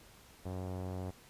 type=tone with low-pass filter; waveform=sawtooth; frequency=92.5 Hz; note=F#2; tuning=in tune; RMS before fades=-40 dBFS; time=0.45-1.11 s; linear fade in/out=10 ms; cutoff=730 Hz; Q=1.5; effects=pink hiss -59 dBFS RMS until 1.29 s + resampled to 32000 Hz